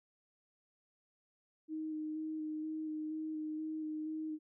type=tone with vibrato; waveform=sine; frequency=311.1 Hz; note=D#4; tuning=in tune; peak=-37 dBFS; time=1.68-4.39 s; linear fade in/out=50 ms; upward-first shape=square; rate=2.1 Hz; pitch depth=13 cents each way; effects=none